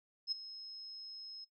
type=tone with ADSR envelope; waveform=sine; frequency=5160 Hz; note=E8; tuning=38 cents flat; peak=-30 dBFS; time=0.27-1.45 s; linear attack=47 ms; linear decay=15 ms; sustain=-15 dB; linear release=14 ms; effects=noise-tail reverb RT60 0.1 s tail -17 dB re dry